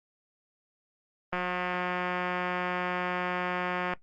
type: click train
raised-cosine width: 0.5 ms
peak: -16 dBFS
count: 470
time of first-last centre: 1.33-3.936 s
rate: 180 Hz
effects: noise-tail reverb RT60 0.1 s tail -19 dB re dry + Opus 24 kbps